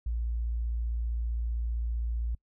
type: tone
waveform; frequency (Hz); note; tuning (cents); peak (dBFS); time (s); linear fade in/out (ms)
sine; 57.7; A#1; -17; -28; 0.06-2.35; 5
effects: noise-tail reverb RT60 0.1 s tail -25 dB re dry